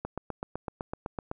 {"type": "click train", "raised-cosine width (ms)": 1, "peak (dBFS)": -19, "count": 11, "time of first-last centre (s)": [0.05, 1.314], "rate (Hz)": 7.91, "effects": []}